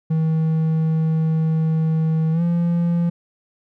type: tone with pitch glide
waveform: triangle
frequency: 159.7 to 171.16 Hz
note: D#3 to F3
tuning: +45 to -35 cents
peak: -14 dBFS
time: 0.1-3.1 s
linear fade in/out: 10 ms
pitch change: +120 cents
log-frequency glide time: 2.32-2.42 s
effects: none